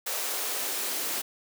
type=noise with high-pass filter sweep; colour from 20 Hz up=white; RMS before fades=-31 dBFS; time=0.06-1.22 s; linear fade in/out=10 ms; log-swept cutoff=530 to 280 Hz; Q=1.6; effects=none